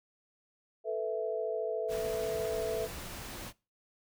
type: chord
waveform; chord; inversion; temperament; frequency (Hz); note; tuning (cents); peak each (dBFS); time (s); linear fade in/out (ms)
sine; A suspended second; none; equal; 440 / 493.9 / 659.3; A4 / B4 / E5; 0 / 0 / 0; -34 / -37 / -34; 0.84-2.89; 50
type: noise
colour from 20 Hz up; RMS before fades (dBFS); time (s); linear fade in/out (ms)
pink; -43; 1.88-3.53; 50
effects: noise-tail reverb RT60 0.3 s tail -22 dB re dry